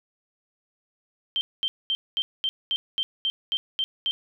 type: tone bursts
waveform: sine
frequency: 3136 Hz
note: G7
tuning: in tune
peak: -22 dBFS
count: 11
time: 1.36-4.11 s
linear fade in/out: 0 ms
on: 50 ms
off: 220 ms
effects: none